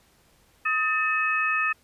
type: tone cluster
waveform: sine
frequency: 1262 / 1790 / 2562 Hz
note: D#6 / A6 / E7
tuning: +24 / +29 / -50 cents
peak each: -26 dBFS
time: 0.65-1.73 s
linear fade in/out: 10 ms
effects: pink hiss -61 dBFS RMS until 1.83 s + resampled to 32000 Hz